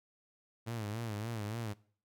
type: tone with vibrato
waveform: sawtooth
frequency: 110 Hz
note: A2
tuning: in tune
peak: -33 dBFS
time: 0.66-1.74 s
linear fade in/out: 20 ms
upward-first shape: sine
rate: 3.5 Hz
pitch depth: 120 cents each way
effects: noise-tail reverb RT60 0.5 s tail -22 dB re dry